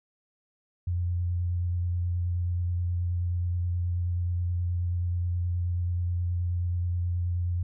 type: tone with vibrato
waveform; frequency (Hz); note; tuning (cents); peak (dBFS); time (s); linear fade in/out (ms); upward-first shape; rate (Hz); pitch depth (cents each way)
sine; 87.9; F2; +12; -25; 0.87-7.63; 5; sine; 9.4; 16
effects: none